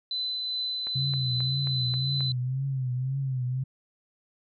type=tone with tremolo; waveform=sine; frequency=4021 Hz; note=B7; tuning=30 cents sharp; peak=-27 dBFS; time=0.11-2.32 s; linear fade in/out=2 ms; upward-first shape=triangle; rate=2.5 Hz; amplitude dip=25%
type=click train; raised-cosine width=0.5 ms; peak=-27 dBFS; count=6; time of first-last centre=0.87-2.207 s; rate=3.74 Hz
type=tone with vibrato; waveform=sine; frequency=130.81 Hz; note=C3; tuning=in tune; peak=-26 dBFS; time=0.95-3.64 s; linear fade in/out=10 ms; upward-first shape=triangle; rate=1.9 Hz; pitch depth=100 cents each way
effects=none